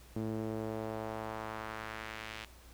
sawtooth tone with band-pass filter sweep, 110 Hz, A2, in tune, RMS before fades -40 dBFS, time 0.16-2.45 s, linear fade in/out 5 ms, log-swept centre 280 to 2800 Hz, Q 1.2, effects added 60 Hz sine -55 dBFS peak until 2.73 s + pink hiss -59 dBFS RMS until 2.73 s

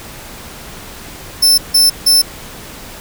sawtooth tone bursts, 5300 Hz, E8, 9 cents sharp, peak -4 dBFS, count 3, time 1.42-2.22 s, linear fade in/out 10 ms, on 160 ms, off 160 ms, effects pink hiss -32 dBFS RMS until 3 s

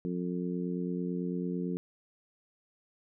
harmonic tone, 89 Hz, F2, 33 cents sharp, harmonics 2 / 3 / 4 / 5, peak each -33 / -37 / -39 / -41 dBFS, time 0.05-1.77 s, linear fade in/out 0 ms, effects none

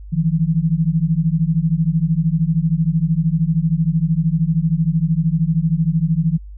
sine beating tone pair, 156.1 / 169.1 Hz, D#3 / E3, +6 / +44 cents, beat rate 13 Hz, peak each -17 dBFS, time 0.12-6.38 s, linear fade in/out 20 ms, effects added 50 Hz sine -32 dBFS peak until 6.57 s

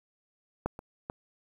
clicks, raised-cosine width 1 ms, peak -15 / -27 / -21 dBFS, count 3, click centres 0.66 / 0.791 / 1.099 s, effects 9-bit

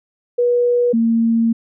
sine tone pair in turn, 484.9 / 228.8 Hz, B4 / A#3, -32 / -32 cents, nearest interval octave + minor second, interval 1300 cents, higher first, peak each -12 dBFS, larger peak neither, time 0.38-0.93 / 0.93-1.53 s, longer second, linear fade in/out 10 ms, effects none

